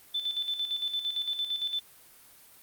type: tone with tremolo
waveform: sine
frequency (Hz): 3520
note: A7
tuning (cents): 0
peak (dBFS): -27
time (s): 0.14-1.8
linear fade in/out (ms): 10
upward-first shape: square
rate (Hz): 8.8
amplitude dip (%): 60
effects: white hiss -55 dBFS RMS until 2.62 s + Opus 32 kbps